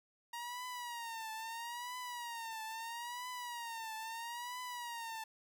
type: tone with vibrato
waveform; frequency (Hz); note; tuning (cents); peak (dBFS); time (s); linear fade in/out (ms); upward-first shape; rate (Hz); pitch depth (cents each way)
sawtooth; 938; A#5; +11; -38; 0.33-5.24; 5; triangle; 0.76; 120
effects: none